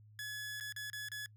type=tone with dropouts; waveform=sawtooth; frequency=1700 Hz; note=G#6; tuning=40 cents sharp; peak=-37 dBFS; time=0.19-1.26 s; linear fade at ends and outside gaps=1 ms; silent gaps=0.6-0.608 / 0.724-0.763 / 0.9-0.931 / 1.086-1.117 s; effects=noise-tail reverb RT60 0.1 s tail -26 dB re dry + added 106 Hz sine -57 dBFS peak until 1.36 s